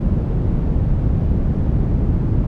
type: low-pass noise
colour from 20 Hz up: white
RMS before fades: -17 dBFS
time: 0-2.47 s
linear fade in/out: 10 ms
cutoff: 130 Hz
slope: 12 dB/octave
effects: none